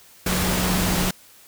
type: tone in noise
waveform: sine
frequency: 182.5 Hz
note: F#3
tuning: 24 cents flat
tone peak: -24 dBFS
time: 0.26-1.11 s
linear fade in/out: 5 ms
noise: pink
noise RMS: -23 dBFS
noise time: 0.26-1.11 s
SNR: -4 dB
effects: white hiss -50 dBFS RMS until 1.47 s